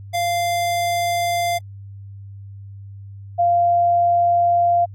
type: tone pair in turn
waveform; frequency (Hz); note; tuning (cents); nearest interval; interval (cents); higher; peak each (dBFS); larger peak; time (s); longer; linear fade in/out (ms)
square / sine; 694 / 694; F5 / F5; -11 / -11; unison; 0; neither; -19 / -13; second; 0.13-1.59 / 3.38-4.86; second; 20
effects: added 99 Hz sine -34 dBFS peak until 4.94 s + AAC 64 kbps